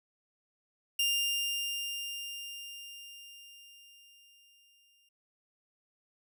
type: tone with exponential decay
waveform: sawtooth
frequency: 2800 Hz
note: F7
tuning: 4 cents sharp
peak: -23 dBFS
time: 0.99-5.09 s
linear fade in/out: 5 ms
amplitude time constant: 890 ms
effects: none